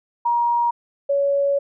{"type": "tone pair in turn", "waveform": "sine", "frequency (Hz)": [948, 561.4], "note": ["A#5", "C#5"], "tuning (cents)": [29, 22], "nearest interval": "major sixth", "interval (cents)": 907, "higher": "first", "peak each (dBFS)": -16, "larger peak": "neither", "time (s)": [[0.25, 0.71], [1.09, 1.59]], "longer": "second", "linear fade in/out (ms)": 10, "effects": []}